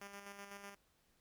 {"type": "tone with tremolo", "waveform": "5% pulse", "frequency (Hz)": 200.3, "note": "G3", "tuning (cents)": 38, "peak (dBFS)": -37, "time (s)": [0.01, 0.75], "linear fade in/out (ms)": 5, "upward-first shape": "square", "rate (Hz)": 8, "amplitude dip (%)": 45, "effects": ["pink hiss -75 dBFS RMS until 1.2 s"]}